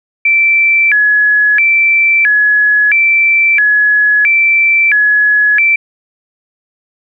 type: tone with vibrato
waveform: sine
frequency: 1987 Hz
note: B6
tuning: 10 cents sharp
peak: -6 dBFS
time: 0.25-5.76 s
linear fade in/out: 5 ms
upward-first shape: square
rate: 0.75 Hz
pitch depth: 280 cents each way
effects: none